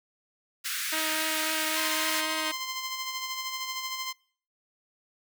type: high-pass noise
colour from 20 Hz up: pink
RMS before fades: -32 dBFS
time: 0.64-2.22 s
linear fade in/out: 20 ms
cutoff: 1400 Hz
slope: 48 dB/octave
type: tone with vibrato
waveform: 5% pulse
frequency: 314.5 Hz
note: D#4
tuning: 19 cents sharp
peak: -18 dBFS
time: 0.92-2.52 s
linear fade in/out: 10 ms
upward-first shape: triangle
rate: 3.7 Hz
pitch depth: 11 cents each way
type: tone with tremolo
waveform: 10% pulse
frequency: 1042 Hz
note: C6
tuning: 7 cents flat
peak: -22 dBFS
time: 1.76-4.13 s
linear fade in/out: 10 ms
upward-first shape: sine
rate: 13 Hz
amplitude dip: 45%
effects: noise-tail reverb RT60 0.5 s tail -24 dB re dry